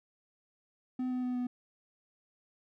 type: tone with pitch steps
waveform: triangle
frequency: 254 / 251.8 / 249.6 / 247.5 Hz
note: B3 / B3 / B3 / B3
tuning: +49 / +34 / +19 / +4 cents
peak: -29 dBFS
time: 0.99-1.47 s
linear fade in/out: 5 ms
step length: 120 ms
effects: none